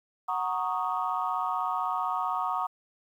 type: chord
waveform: sine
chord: D# minor seventh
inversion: first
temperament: equal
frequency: 740 / 932.3 / 1108.7 / 1244.5 Hz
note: F#5 / A#5 / C#6 / D#6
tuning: 0 / 0 / 0 / 0 cents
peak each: -32 dBFS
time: 0.28-2.67 s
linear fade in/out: 10 ms
effects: tanh soft clip ceiling -17 dBFS + 10-bit